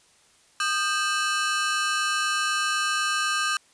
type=ring-modulated tone; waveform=sawtooth; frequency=1400 Hz; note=F6; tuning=4 cents sharp; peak=-16 dBFS; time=0.6-3.57 s; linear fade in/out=2 ms; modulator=176 Hz; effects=white hiss -59 dBFS RMS until 3.73 s + resampled to 22050 Hz